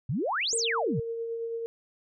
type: exponential two-way sweep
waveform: sine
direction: up then down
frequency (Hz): 110 to 9000 to 110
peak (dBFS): -26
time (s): 0.09-1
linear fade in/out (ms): 5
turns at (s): 0.56
type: tone with tremolo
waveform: sine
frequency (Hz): 460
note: A#4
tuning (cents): -23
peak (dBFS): -29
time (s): 0.53-1.66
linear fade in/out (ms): 0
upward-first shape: triangle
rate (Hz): 9.1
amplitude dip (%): 35
effects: none